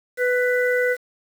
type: harmonic tone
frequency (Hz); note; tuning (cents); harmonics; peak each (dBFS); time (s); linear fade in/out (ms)
495.7; B4; +6; 1 / 3 / 4; -19 / -24 / -25; 0.17-0.97; 50
effects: 7-bit